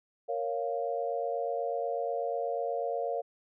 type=chord; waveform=sine; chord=Bb minor; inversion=none; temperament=equal; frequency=466.2 / 554.4 / 698.5 Hz; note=Bb4 / Db5 / F5; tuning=0 / 0 / 0 cents; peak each=-34 dBFS; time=0.28-3.22 s; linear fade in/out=20 ms; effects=none